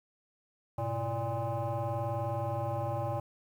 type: tone with frequency modulation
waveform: sine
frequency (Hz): 353.2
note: F4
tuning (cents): +20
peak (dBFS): -29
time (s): 0.78-3.2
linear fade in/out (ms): 5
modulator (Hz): 229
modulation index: 2.5
effects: tanh soft clip ceiling -27 dBFS + 10-bit